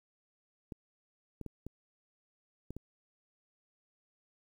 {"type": "clicks", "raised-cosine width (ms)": 3, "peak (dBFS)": -29, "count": 6, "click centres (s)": [0.722, 1.413, 1.463, 1.666, 2.706, 2.766], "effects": ["10-bit"]}